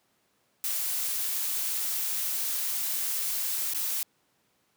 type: noise with dropouts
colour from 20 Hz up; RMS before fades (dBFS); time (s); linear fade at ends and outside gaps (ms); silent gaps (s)
blue; -30; 0.64-4.03; 1; 3.736-3.746
effects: pink hiss -70 dBFS RMS until 4.76 s + high-pass 150 Hz 12 dB/octave